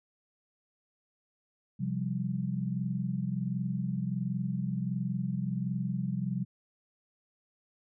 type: chord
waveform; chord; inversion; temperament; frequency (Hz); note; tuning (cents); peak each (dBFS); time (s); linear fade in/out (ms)
sine; C suspended fourth; none; equal; 130.81 / 174.61 / 196; C3 / F3 / G3; 0 / 0 / 0; -34; 1.79-6.45; 20
effects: none